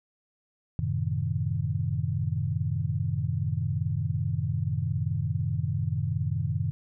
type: chord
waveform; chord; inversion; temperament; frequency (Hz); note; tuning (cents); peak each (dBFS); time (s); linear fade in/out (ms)
sine; F# diminished seventh; none; equal; 92.5 / 110 / 130.81 / 155.56; F#2 / A2 / C3 / Eb3; 0 / 0 / 0 / 0; -31; 0.79-6.71; 0
effects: none